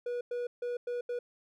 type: tone bursts at uneven times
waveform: triangle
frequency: 485.3 Hz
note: B4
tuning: 30 cents flat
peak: -30 dBFS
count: 5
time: 0.06-0.21 / 0.31-0.47 / 0.62-0.77 / 0.87-1.01 / 1.09-1.19 s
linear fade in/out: 5 ms
effects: none